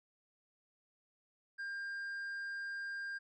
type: tone with tanh clipping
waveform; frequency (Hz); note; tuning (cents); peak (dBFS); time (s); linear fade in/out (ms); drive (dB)
triangle; 1600; G6; +35; -40; 1.58-3.19; 20; 8
effects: none